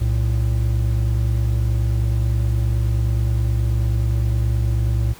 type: tone pair together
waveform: triangle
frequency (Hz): 63.3 / 112.79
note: B1 / A2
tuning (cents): +43 / +43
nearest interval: minor seventh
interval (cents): 1000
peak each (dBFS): -17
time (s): 0-5.14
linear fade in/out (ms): 20
effects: pink hiss -43 dBFS RMS until 5.19 s